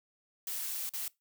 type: noise with dropouts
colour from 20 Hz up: blue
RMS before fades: -37 dBFS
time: 0.47-1.08 s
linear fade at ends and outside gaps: 2 ms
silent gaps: 0.893-0.936 s
effects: noise-tail reverb RT60 0.2 s tail -23 dB re dry